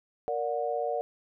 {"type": "chord", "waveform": "sine", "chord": "Bb augmented", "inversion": "none", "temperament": "just", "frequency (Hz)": [466.2, 582.7, 728.4], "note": ["Bb4", "D5", "F#5"], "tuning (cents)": [0, -14, -27], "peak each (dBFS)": -32, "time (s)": [0.28, 1.01], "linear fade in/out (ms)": 0, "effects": []}